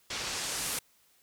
white noise with low-pass filter sweep, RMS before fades -35 dBFS, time 0.1-0.79 s, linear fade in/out 5 ms, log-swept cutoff 4800 to 12000 Hz, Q 1, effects white hiss -66 dBFS RMS until 1.22 s

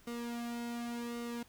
sawtooth tone with flanger, 236.9 Hz, A#3, 28 cents sharp, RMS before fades -40 dBFS, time 0.07-1.43 s, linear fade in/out 5 ms, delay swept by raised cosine 1.2 to 2.5 ms, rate 0.89 Hz, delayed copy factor -0.7, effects pink hiss -63 dBFS RMS until 1.48 s

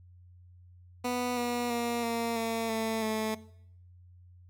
15% pulse tone with pitch steps, 246.6 / 241.7 / 236.8 / 232.1 / 227.4 / 222.9 / 218.4 Hz, B3 / B3 / A#3 / A#3 / A#3 / A3 / A3, -2 / -37 / +27 / -7 / -43 / +23 / -13 cents, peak -23 dBFS, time 1.04-3.35 s, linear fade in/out 10 ms, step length 330 ms, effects noise-tail reverb RT60 0.7 s tail -19 dB re dry + added 89 Hz sine -52 dBFS peak until 4.49 s

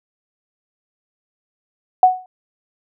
sine tone with exponential decay, 740 Hz, F#5, in tune, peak -3 dBFS, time 2.03-2.26 s, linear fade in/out 2 ms, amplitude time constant 48 ms, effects none

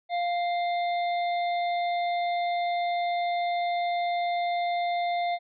harmonic tone with a mistuned harmonic, 698.5 Hz, F5, in tune, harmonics 1 / 3 / 5 / 6, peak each -25 / -36 / -41 / -48 dBFS, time 0.09-5.39 s, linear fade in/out 50 ms, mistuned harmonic 5, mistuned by +55 cents, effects none

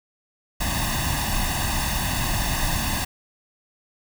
pink noise with comb filter, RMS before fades -24 dBFS, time 0.6-3.05 s, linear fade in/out 10 ms, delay 1.1 ms, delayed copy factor +0.9, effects none

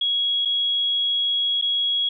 sine tone with dropouts, 3322 Hz, G#7, in tune, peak -19 dBFS, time 0.01-2.09 s, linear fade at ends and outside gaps 5 ms, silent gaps 0.451-0.455 / 1.614-1.622 s, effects none

